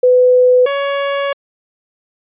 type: tone pair in turn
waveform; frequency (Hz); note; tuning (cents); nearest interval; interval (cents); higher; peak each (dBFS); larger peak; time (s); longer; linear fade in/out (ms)
sine / sawtooth; 501 / 560.4; B4 / C#5; +25 / +19; major second; 194; second; -6 / -11; first; 0.03-0.66 / 0.66-1.33; second; 5
effects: resampled to 8000 Hz